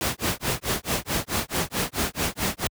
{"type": "noise with tremolo", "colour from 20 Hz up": "pink", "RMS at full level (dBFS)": -23, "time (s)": [0.01, 2.67], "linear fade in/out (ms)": 0, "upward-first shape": "sine", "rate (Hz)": 4.6, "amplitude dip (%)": 100, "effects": ["high-pass 60 Hz 12 dB/octave"]}